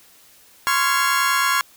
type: chord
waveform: 35% pulse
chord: Db major seventh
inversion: third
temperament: just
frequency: 1039.4 / 1108.7 / 1385.9 / 1663.1 Hz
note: C6 / Db6 / F6 / Ab6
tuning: -12 / 0 / -14 / +2 cents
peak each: -21 dBFS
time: 0.67-1.61 s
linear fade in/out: 0 ms
effects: white hiss -51 dBFS RMS until 1.76 s